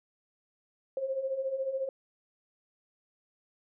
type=beating tone pair; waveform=sine; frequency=522 / 536 Hz; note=C5 / C5; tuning=-4 / +42 cents; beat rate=14 Hz; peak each=-37 / -31 dBFS; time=0.97-1.89 s; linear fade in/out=2 ms; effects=none